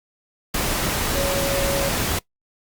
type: tone in noise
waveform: sine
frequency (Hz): 554.4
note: C#5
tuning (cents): 0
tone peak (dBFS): -23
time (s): 1.15-1.89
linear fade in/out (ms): 5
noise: pink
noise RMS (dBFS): -23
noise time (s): 0.54-2.19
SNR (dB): -3
effects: noise-tail reverb RT60 0.1 s tail -21 dB re dry + Opus 48 kbps